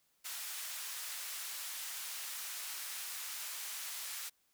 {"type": "band-pass noise", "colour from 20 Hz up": "white", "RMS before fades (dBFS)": -43, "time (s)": [0.24, 4.3], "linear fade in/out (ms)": 20, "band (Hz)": [1100, 16000], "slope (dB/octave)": 12, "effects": ["white hiss -75 dBFS RMS until 4.53 s"]}